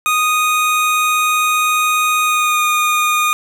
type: tone with pitch glide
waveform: 25% pulse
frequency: 1241 to 1225.3 Hz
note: D#6 to D#6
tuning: -5 to -27 cents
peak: -9 dBFS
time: 0.06-3.33 s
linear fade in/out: 0 ms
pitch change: -22 cents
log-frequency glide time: 2.24-2.62 s
effects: none